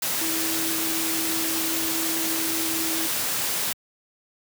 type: tone in noise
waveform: sine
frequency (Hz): 325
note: E4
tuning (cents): -24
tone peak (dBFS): -30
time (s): 0.21-3.07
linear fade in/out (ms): 5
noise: white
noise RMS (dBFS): -26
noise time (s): 0.02-3.73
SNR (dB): -7
effects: high-pass 100 Hz 12 dB/octave